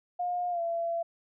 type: tone with pitch glide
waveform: sine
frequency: 712 to 675.5 Hz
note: F5 to E5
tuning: +33 to +42 cents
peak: -28 dBFS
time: 0.19-1.03 s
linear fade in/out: 10 ms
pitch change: -91 cents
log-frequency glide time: 0.5-0.61 s
effects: none